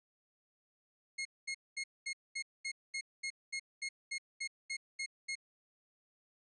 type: tone bursts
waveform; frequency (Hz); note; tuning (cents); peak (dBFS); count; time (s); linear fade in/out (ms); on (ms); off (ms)
sawtooth; 2156; C#7; -49; -33; 15; 1.18-5.355; 10; 73; 220
effects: resampled to 22050 Hz